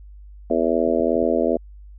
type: harmonic tone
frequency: 82.41 Hz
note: E2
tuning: in tune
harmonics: 3 / 4 / 5 / 6 / 7 / 8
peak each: -24 / -24 / -24 / -24 / -24 / -24 dBFS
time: 0.5-1.57 s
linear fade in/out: 5 ms
type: clicks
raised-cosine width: 3 ms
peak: -23 dBFS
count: 4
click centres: 0.876 / 1.001 / 1.158 / 1.226 s
effects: added 50 Hz sine -39 dBFS peak until 1.98 s